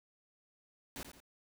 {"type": "noise with echo", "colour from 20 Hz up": "pink", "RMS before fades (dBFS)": -44, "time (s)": [0.96, 1.03], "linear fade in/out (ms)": 0, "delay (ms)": 86, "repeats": 2, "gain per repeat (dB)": -8, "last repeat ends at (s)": 1.202, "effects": []}